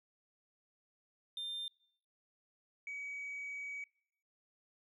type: tone pair in turn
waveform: sine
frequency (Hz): 3600 / 2268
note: A7 / C#7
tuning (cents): +39 / +39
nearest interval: minor sixth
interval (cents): 800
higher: first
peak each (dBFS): -36 / -39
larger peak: first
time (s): 1.37-1.68 / 2.87-3.84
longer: second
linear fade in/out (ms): 2
effects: noise-tail reverb RT60 0.7 s tail -25 dB re dry + tanh soft clip ceiling -38 dBFS